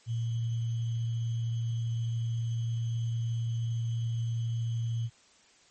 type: tone with sample-and-hold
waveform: sine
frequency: 115.4 Hz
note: A#2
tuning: 17 cents flat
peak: -28 dBFS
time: 0.06-5.1 s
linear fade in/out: 50 ms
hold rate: 3150 Hz
effects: white hiss -61 dBFS RMS until 5.7 s + MP3 32 kbps